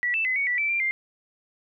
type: tone with pitch steps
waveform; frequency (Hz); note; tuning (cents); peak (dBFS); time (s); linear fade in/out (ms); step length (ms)
sine; 1949 / 2648 / 2031 / 2232 / 1962 / 2325 / 2372 / 2099; B6 / E7 / B6 / C#7 / B6 / D7 / D7 / C7; -23 / +7 / +48 / +11 / -12 / -18 / +17 / +5; -22; 0.03-0.91; 0; 110
effects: none